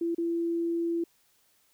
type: tone with dropouts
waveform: sine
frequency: 337.2 Hz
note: E4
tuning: 39 cents sharp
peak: -26 dBFS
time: 0.01-1.04 s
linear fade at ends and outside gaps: 5 ms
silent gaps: 0.148-0.181 s
effects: white hiss -67 dBFS RMS until 1.73 s